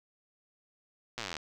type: slowing click train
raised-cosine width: 0.2 ms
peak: -19 dBFS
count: 19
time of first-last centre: 1.18-1.367 s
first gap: 8 ms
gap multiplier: 1.03
effects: none